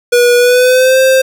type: tone with pitch glide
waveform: square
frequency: 484.5 to 525.3 Hz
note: B4 to C5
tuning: -33 to +7 cents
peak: -6 dBFS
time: 0.12-1.22 s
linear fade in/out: 10 ms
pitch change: +140 cents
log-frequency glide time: 0.36-0.99 s
effects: none